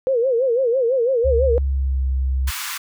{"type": "tone with vibrato", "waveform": "sine", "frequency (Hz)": 496.7, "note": "B4", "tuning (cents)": 10, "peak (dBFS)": -15, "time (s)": [0.07, 1.58], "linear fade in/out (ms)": 0, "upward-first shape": "sine", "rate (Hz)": 6, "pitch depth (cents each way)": 150}
{"type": "tone with pitch glide", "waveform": "sine", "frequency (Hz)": [69.3, 65.71], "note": ["C#2", "C2"], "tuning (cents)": [0, 8], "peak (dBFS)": -17, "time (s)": [1.24, 2.51], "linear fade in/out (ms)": 20, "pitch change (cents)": -92, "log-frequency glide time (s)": [1.45, 2.04]}
{"type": "high-pass noise", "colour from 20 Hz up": "pink", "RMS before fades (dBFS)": -28, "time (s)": [2.47, 2.78], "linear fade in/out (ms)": 10, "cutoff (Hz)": 1000, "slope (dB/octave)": 48}
{"effects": []}